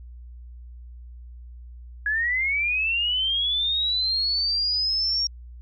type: linear sweep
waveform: sine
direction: up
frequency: 1661.2 to 5588 Hz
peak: -21 dBFS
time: 2.06-5.27 s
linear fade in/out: 2 ms
effects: added 60 Hz sine -39 dBFS peak until 5.61 s